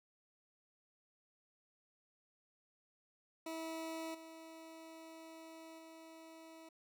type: tone with level steps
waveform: 20% pulse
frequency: 324.1 Hz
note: E4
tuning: 29 cents flat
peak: -37 / -47 / -49 dBFS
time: 3.46-6.69 s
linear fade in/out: 5 ms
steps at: 4.14 / 5.78 s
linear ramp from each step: 10 ms
effects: none